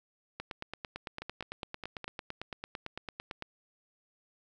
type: two click trains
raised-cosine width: 0.3 ms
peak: -22 / -24 dBFS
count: 28 / 5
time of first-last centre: 0.4-3.424 / 1.22-2.043 s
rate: 8.93 / 4.86 Hz
effects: none